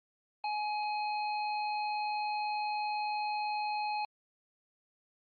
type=harmonic tone; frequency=841 Hz; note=G#5; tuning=22 cents sharp; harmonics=1 / 3 / 5; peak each=-32 / -41 / -45 dBFS; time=0.44-4.05 s; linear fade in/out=2 ms; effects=Opus 24 kbps